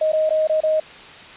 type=tone with dropouts; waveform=sine; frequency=625 Hz; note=D#5; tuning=8 cents sharp; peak=-15 dBFS; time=0.01-0.8 s; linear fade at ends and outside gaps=5 ms; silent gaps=0.12-0.131 / 0.294-0.305 / 0.473-0.495 / 0.605-0.634 s; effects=white hiss -40 dBFS RMS until 1.36 s + resampled to 8000 Hz